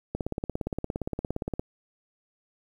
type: click train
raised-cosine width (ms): 2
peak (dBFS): -16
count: 26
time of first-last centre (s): 0.15-1.595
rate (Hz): 17.3
effects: 9-bit